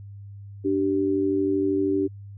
sine tone pair together, 293.7 / 386.4 Hz, D4 / G4, 0 / -25 cents, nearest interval perfect fourth, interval 475 cents, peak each -23 dBFS, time 0.64-2.08 s, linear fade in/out 20 ms, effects added 100 Hz sine -38 dBFS peak until 2.37 s

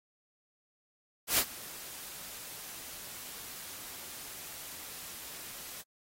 white noise with ADSR envelope, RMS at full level -25 dBFS, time 1.27-5.83 s, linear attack 110 ms, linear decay 62 ms, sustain -20 dB, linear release 25 ms, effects AAC 48 kbps

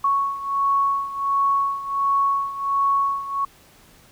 sine beating tone pair, 1108.7 / 1110.1 Hz, C#6 / C#6, 0 / +2 cents, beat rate 1.4 Hz, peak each -20 / -24 dBFS, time 0.04-3.45 s, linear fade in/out 5 ms, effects pink hiss -52 dBFS RMS until 4.11 s

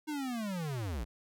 square linear sweep, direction down, 311.1 to 49 Hz, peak -35 dBFS, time 0.07-1.05 s, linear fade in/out 20 ms, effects none

